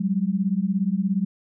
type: beating tone pair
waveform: sine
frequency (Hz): 185 / 202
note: F#3 / G#3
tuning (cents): 0 / -48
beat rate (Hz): 17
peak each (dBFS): -23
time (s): 0-1.25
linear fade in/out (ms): 10
effects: none

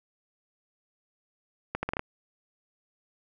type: accelerating click train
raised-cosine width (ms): 0.5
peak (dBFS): -14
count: 6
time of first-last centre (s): 1.75-1.994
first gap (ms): 80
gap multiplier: 0.75
effects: none

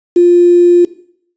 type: tone with quantisation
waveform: sine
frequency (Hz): 350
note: F4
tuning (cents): +4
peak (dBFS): -3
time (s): 0.16-0.85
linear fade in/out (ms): 5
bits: 5
effects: noise-tail reverb RT60 0.6 s tail -17 dB re dry + resampled to 16000 Hz

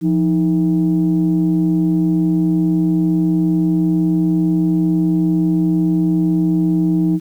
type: tone pair together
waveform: sine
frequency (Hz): 172.49 / 314.7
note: F3 / D#4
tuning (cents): -21 / +20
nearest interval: minor seventh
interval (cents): 1041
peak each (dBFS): -14 / -14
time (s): 0.01-7.2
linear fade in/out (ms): 50
effects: tanh soft clip ceiling -7 dBFS + 8-bit

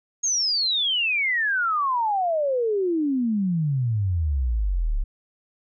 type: exponential sweep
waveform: sine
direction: down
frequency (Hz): 6645 to 32.7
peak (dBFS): -20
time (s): 0.23-5.04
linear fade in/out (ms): 10
effects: none

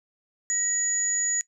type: tone pair together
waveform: sine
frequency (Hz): 1911 / 6849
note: A#6 / A8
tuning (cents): +43 / -48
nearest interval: octave + minor seventh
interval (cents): 2209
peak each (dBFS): -33 / -23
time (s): 0.5-1.41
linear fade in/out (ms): 0
effects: noise-tail reverb RT60 0.1 s tail -21 dB re dry

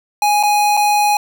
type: tone with dropouts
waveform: square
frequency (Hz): 830.6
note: G#5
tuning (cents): 0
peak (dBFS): -12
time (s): 0.22-1.17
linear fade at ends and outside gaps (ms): 2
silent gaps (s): 0.429-0.434 / 0.769-0.773
effects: none

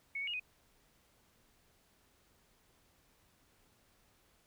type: tone with pitch steps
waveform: sine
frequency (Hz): 2210 / 2236 / 2868 / 2497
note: C#7 / C#7 / F7 / D#7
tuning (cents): -6 / +14 / +45 / +6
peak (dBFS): -36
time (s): 0.15-0.398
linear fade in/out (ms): 5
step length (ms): 62
effects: pink hiss -70 dBFS RMS until 4.46 s

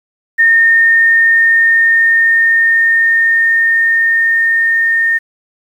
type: tone with level ramp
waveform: sine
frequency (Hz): 1828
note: A#6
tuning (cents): -34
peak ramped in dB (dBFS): -5 to -9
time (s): 0.38-5.19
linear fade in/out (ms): 20
effects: 7-bit

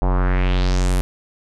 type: tone with low-pass filter sweep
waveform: square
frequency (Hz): 45.75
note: F#1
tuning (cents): -19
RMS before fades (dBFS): -17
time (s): 0.02-1.01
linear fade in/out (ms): 0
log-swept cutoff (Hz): 800 to 12000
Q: 2.6
effects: none

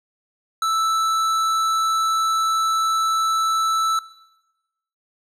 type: tone with hard clipping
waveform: sine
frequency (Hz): 1318.5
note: E6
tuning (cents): 0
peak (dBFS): -20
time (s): 0.62-3.99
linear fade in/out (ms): 2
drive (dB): 13
effects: noise-tail reverb RT60 1.0 s tail -19 dB re dry

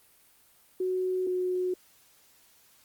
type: tone pair in turn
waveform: sine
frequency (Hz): 370 / 365.3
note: F#4 / F#4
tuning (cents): 0 / -22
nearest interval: unison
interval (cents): 22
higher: first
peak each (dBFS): -26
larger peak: neither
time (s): 0.8-1.27 / 1.27-1.74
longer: neither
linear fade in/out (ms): 5
effects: white hiss -61 dBFS RMS until 2.84 s + Opus 32 kbps

